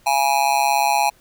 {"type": "tone with amplitude modulation", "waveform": "square", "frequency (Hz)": 829, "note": "G#5", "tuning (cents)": -3, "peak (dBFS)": -12, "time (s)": [0.06, 1.1], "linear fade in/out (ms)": 10, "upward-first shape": "sine", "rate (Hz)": 137, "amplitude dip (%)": 95, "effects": ["pink hiss -55 dBFS RMS until 1.2 s"]}